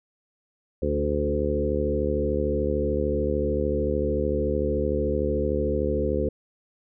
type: harmonic tone with a mistuned harmonic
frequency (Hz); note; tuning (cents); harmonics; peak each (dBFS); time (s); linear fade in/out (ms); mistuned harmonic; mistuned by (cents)
73.42; D2; 0; 1 / 2 / 3 / 4 / 5 / 6 / 7; -28 / -34 / -31 / -32 / -30 / -29 / -28; 0.82-6.29; 5; 5; +15
effects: none